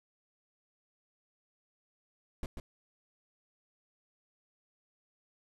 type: noise with echo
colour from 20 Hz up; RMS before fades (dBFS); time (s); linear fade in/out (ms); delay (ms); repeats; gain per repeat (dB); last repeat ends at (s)
brown; -35; 2.43-2.46; 2; 140; 1; -5; 2.6
effects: resampled to 32000 Hz